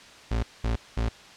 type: tone bursts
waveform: 35% pulse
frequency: 56.8 Hz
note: A#1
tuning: 44 cents flat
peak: -22 dBFS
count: 3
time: 0.31-1.09 s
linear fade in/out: 5 ms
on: 120 ms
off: 210 ms
effects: white hiss -48 dBFS RMS until 1.36 s + low-pass 5000 Hz 12 dB/octave